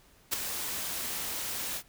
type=noise with ADSR envelope; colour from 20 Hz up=white; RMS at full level=-27 dBFS; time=0.31-1.83 s; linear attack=23 ms; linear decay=9 ms; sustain=-8 dB; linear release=68 ms; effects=pink hiss -61 dBFS RMS until 1.88 s